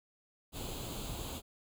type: noise with comb filter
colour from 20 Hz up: pink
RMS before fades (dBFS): -41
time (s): 0.52-1.42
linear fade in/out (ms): 50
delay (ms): 0.27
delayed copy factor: +0.7
effects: none